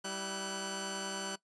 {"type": "tone cluster", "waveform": "10% pulse", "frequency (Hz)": [194.5, 327.4, 1502], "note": ["G3", "E4", "F#6"], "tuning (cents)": [-13, -12, 26], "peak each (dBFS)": [-32, -38, -31], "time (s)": [0.04, 1.36], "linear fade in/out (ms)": 10, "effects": ["noise-tail reverb RT60 0.1 s tail -19 dB re dry", "resampled to 22050 Hz"]}